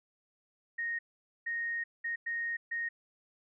sine tone bursts at uneven times, 1861 Hz, A#6, 3 cents flat, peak -32 dBFS, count 5, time 0.78-0.99 / 1.46-1.84 / 2.04-2.16 / 2.26-2.57 / 2.71-2.89 s, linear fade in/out 10 ms, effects none

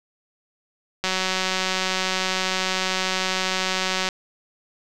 click train, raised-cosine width 0.2 ms, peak -6 dBFS, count 571, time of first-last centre 1.04-4.088 s, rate 187 Hz, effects none

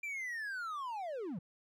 triangle linear sweep, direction down, 2382 to 147.6 Hz, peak -36 dBFS, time 0.03-1.39 s, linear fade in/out 5 ms, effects none

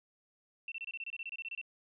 sine tone bursts, 2697 Hz, E7, 39 cents sharp, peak -38 dBFS, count 15, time 0.68-1.614 s, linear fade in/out 2 ms, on 38 ms, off 26 ms, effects none

